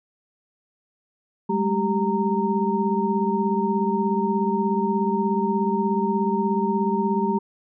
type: tone cluster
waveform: sine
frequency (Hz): 196.1 / 212.8 / 390.2 / 925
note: G3 / G#3 / G4 / A#5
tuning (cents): +1 / +42 / -8 / -14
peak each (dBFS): -25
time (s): 1.49-7.39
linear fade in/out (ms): 10
effects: none